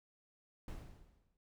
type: noise with exponential decay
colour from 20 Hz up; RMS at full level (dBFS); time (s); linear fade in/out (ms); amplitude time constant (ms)
brown; -42; 0.68-1.37; 2; 150
effects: none